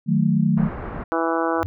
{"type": "chord", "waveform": "sine", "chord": "D# diminished", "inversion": "none", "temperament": "equal", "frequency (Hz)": [155.56, 185, 220], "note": ["D#3", "F#3", "A3"], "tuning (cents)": [0, 0, 0], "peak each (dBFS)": -20, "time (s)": [0.06, 0.7], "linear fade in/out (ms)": 50}
{"type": "low-pass noise", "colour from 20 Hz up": "pink", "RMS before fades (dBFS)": -31, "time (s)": [0.57, 1.04], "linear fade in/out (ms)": 10, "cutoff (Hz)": 1600, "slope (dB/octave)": 24}
{"type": "harmonic tone", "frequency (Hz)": 164.81, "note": "E3", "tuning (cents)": 0, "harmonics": [2, 3, 4, 5, 6, 7, 8, 9], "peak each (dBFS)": [-24, -26, -27, -28, -29, -29, -30, -31], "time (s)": [1.12, 1.63], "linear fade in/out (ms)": 0}
{"type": "tone with exponential growth", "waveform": "triangle", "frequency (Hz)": 94.2, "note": "F#2", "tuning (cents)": 32, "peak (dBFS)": -21, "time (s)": [1.54, 1.66], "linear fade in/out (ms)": 0, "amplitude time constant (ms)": 26}
{"effects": []}